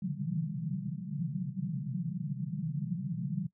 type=band-pass noise; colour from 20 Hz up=pink; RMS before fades=-35 dBFS; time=0.02-3.47 s; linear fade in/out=5 ms; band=130 to 200 Hz; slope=96 dB/octave; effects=noise-tail reverb RT60 0.1 s tail -19 dB re dry